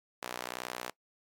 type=tone with high-pass filter; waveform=sawtooth; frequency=61.4 Hz; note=B1; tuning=9 cents flat; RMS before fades=-41 dBFS; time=0.22-0.91 s; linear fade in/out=5 ms; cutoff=630 Hz; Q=0.68; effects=noise-tail reverb RT60 0.1 s tail -24 dB re dry + AAC 64 kbps